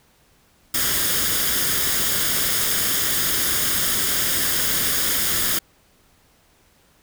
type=noise with comb filter; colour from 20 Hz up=white; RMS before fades=-21 dBFS; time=0.74-5.59 s; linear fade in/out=5 ms; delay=0.59 ms; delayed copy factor=+0.55; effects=pink hiss -58 dBFS RMS until 7.02 s